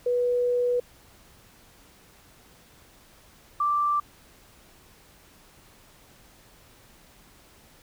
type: tone pair in turn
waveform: sine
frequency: 489.4 / 1174.5 Hz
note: B4 / D6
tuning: -16 / 0 cents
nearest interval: octave + minor third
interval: 1516 cents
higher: second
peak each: -21 / -21 dBFS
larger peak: neither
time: 0.06-0.8 / 3.6-4 s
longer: first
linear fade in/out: 5 ms
effects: pink hiss -55 dBFS RMS until 7.82 s